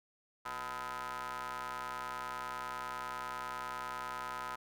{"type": "ring-modulated tone", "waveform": "sawtooth", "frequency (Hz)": 130, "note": "C3", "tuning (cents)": -11, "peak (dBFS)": -32, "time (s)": [0.45, 4.56], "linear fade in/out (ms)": 10, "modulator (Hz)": 1140, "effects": []}